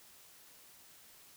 silence, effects white hiss -59 dBFS RMS until 1.36 s

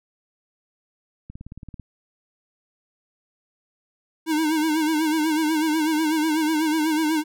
click train, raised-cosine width 5 ms, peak -25 dBFS, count 10, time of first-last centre 1.3-1.797 s, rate 18.1 Hz
square tone with vibrato, 312.4 Hz, D#4, 7 cents sharp, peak -20 dBFS, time 4.26-7.24 s, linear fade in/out 50 ms, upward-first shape sine, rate 8.1 Hz, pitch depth 68 cents each way
effects none

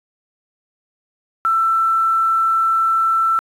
sine tone with quantisation, 1334 Hz, E6, 20 cents sharp, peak -13 dBFS, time 1.45-3.39 s, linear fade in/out 0 ms, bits 7, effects resampled to 32000 Hz

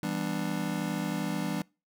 square chord, E minor seventh, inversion none, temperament just, 164.81 / 197.78 / 247.2 / 296.7 Hz, E3 / G3 / B3 / D4, 0 / +16 / +2 / +18 cents, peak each -36 / -35 / -38 / -36 dBFS, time 0.03-1.62 s, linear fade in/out 2 ms, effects noise-tail reverb RT60 0.3 s tail -25 dB re dry

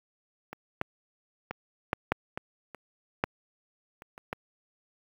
clicks, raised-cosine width 0.5 ms, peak -24 / -13 / -19 / -10 / -8 / -18 / -27 / -9 / -30 / -29 / -17 dBFS, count 11, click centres 0.53 / 0.814 / 1.51 / 1.931 / 2.12 / 2.375 / 2.747 / 3.239 / 4.021 / 4.179 / 4.329 s, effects high-pass 60 Hz 12 dB/octave + 8-bit

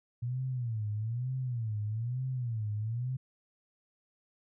sine tone with vibrato, 117 Hz, A#2, 7 cents sharp, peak -31 dBFS, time 0.22-3.17 s, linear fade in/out 10 ms, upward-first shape sine, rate 1.1 Hz, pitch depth 190 cents each way, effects none

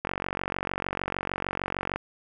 click train, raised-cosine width 0.5 ms, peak -13 dBFS, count 90, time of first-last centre 0.05-1.96 s, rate 46.6 Hz, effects none

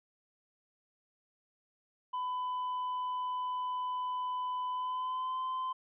triangle tone with pitch glide, 1002 to 1029.6 Hz, B5 to C6, +25 to -28 cents, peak -31 dBFS, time 2.13-5.73 s, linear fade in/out 10 ms, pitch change +47 cents, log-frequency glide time 4.7-5.4 s, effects resampled to 8000 Hz

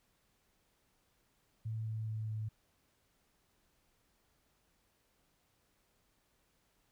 sine tone with pitch steps, 110.9 / 110.13 / 109.37 / 108.62 Hz, A2 / A2 / A2 / A2, +14 / +2 / -10 / -22 cents, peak -36 dBFS, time 1.65-2.49 s, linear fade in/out 10 ms, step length 210 ms, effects pink hiss -75 dBFS RMS until 6.91 s

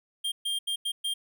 square tone bursts at uneven times, 3200 Hz, G7, 35 cents sharp, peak -28 dBFS, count 5, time 0.24-0.32 / 0.45-0.59 / 0.67-0.76 / 0.85-0.92 / 1.04-1.14 s, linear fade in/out 10 ms, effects none

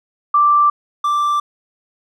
sine / triangle tone pair in turn, 1174.7 / 1174.7 Hz, D6 / D6, 0 / 0 cents, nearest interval unison, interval 0 cents, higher neither, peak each -9 / -12 dBFS, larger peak first, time 0.34-0.7 / 1.04-1.4 s, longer neither, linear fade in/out 5 ms, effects none

